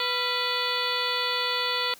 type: harmonic tone with a mistuned harmonic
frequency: 493.9 Hz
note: B4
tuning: in tune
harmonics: 1 / 2 / 3 / 4 / 5 / 6 / 7 / 8 / 9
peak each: -34 / -33 / -33 / -33 / -35 / -36 / -31 / -35 / -32 dBFS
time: 0-1.94 s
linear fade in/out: 2 ms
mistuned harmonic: 3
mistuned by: -130 cents
effects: white hiss -51 dBFS RMS until 1.99 s